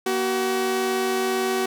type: tone pair together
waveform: sawtooth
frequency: 238.1 / 378 Hz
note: A#3 / F#4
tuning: +37 / +37 cents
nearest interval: minor sixth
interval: 800 cents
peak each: -25 / -18 dBFS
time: 0.06-1.66 s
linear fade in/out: 5 ms
effects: none